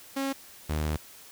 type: tone pair in turn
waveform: sawtooth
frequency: 272.2 / 76.72 Hz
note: C#4 / D#2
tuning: -31 / -24 cents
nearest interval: octave + minor seventh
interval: 2193 cents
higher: first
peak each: -24 / -23 dBFS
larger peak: second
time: 0.16-0.33 / 0.69-0.97 s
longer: second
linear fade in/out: 10 ms
effects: white hiss -50 dBFS RMS until 1.31 s